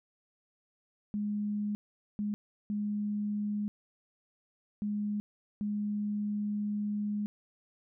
sine tone bursts at uneven times, 207.7 Hz, G#3, in tune, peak -30 dBFS, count 5, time 1.14-1.75 / 2.19-2.34 / 2.7-3.68 / 4.82-5.2 / 5.61-7.26 s, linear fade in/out 0 ms, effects none

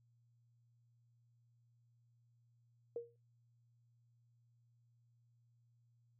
sine tone with exponential decay, 470.4 Hz, A#4, 16 cents sharp, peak -36 dBFS, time 2.96-3.16 s, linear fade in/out 2 ms, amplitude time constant 42 ms, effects noise-tail reverb RT60 0.2 s tail -22 dB re dry + added 118 Hz sine -70 dBFS peak until 6.19 s

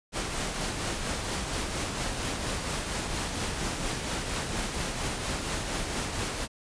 pink noise with tremolo, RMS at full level -30 dBFS, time 0.12-6.48 s, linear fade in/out 50 ms, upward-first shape triangle, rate 4.3 Hz, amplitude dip 40%, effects resampled to 22050 Hz

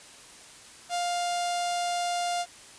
sawtooth tone with notch filter, 702 Hz, F5, 9 cents sharp, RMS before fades -29 dBFS, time 0.89-2.46 s, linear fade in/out 50 ms, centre 1700 Hz, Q 1.2, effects white hiss -49 dBFS RMS until 2.78 s + resampled to 22050 Hz

